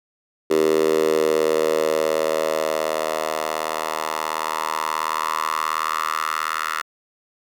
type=tone with high-pass filter sweep; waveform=10% pulse; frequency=78.6 Hz; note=D#2; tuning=18 cents sharp; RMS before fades=-22 dBFS; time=0.5-6.82 s; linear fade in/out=10 ms; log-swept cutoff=390 to 1400 Hz; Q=4.1; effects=none